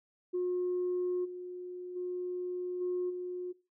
sine tone with level steps, 360 Hz, F#4, 47 cents flat, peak -28 / -39 / -33 / -29 / -35 dBFS, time 0.33-3.53 s, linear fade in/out 20 ms, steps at 1.24 / 1.95 / 2.8 / 3.09 s, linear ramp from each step 20 ms, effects noise-tail reverb RT60 0.3 s tail -20 dB re dry + tanh soft clip ceiling -26 dBFS

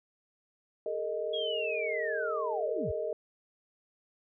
sine chord, Ab suspended second, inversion none, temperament equal with one note detuned, 415.3 / 456.8 / 622.3 Hz, Ab4 / Bb4 / Eb5, 0 / -35 / 0 cents, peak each -38 / -35 / -34 dBFS, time 0.86-3.13 s, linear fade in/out 2 ms
sine linear sweep, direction down, 3341 to 50.2 Hz, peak -34 dBFS, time 1.33-2.92 s, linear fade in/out 10 ms
effects none

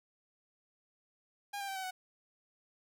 sawtooth tone with pitch steps, 810 / 792.9 / 776.1 / 759.7 / 743.6 Hz, G#5 / G5 / G5 / F#5 / F#5, -43 / +20 / -18 / +46 / +8 cents, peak -34 dBFS, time 1.53-1.91 s, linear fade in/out 10 ms, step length 76 ms, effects none

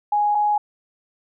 sine tone pair in turn, 830.6 / 834.6 Hz, G#5 / G#5, 0 / +8 cents, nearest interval unison, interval 8 cents, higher second, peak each -16 dBFS, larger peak neither, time 0.12-0.35 / 0.35-0.58 s, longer neither, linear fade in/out 5 ms, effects none

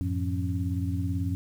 sine tone cluster, 90 / 108.2 / 172.9 / 274.3 Hz, F#2 / A2 / F3 / C#4, -47 / -29 / -17 / -18 cents, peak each -28 / -34 / -35 / -33 dBFS, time 0.01-1.35 s, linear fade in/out 0 ms, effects 9-bit

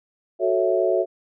sine chord, F# minor seventh, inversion none, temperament equal, 370 / 440 / 554.4 / 659.3 Hz, F#4 / A4 / C#5 / E5, 0 / 0 / 0 / 0 cents, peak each -22 / -25 / -24 / -22 dBFS, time 0.39-1.06 s, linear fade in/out 50 ms, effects none

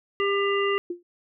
harmonic tone, 399 Hz, G4, 31 cents sharp, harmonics 1 / 3 / 5 / 7, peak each -23 / -28 / -30 / -31 dBFS, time 0.2-0.78 s, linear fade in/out 0 ms
sine tone with exponential decay, 349.5 Hz, F4, 1 cent sharp, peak -24 dBFS, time 0.9-1.03 s, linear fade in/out 5 ms, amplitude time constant 28 ms
effects none

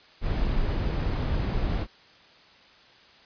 brown noise, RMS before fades -26 dBFS, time 0.21-1.87 s, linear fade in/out 50 ms, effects white hiss -54 dBFS RMS until 3.25 s + resampled to 11025 Hz

